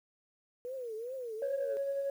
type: tone with vibrato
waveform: sine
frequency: 480 Hz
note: B4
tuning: 49 cents flat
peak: -37 dBFS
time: 0.65-1.77 s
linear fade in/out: 0 ms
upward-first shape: triangle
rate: 2.5 Hz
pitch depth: 210 cents each way
type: tone with tremolo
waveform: sine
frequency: 554.4 Hz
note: C#5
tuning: in tune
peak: -29 dBFS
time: 1.42-2.1 s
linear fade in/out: 2 ms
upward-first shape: sine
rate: 11 Hz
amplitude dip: 35%
effects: tanh soft clip ceiling -27 dBFS + 10-bit